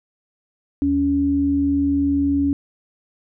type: tone pair together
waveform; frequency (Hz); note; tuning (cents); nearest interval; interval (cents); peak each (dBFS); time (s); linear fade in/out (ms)
sine; 77.79 / 281; D#2 / C#4; 0 / +24; octave + minor seventh; 2224; -26 / -16; 0.82-2.53; 0
effects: none